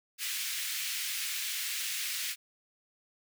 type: high-pass noise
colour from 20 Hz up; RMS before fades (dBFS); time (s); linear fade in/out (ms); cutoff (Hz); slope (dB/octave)
pink; -35; 0.18-2.36; 50; 2000; 24
effects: none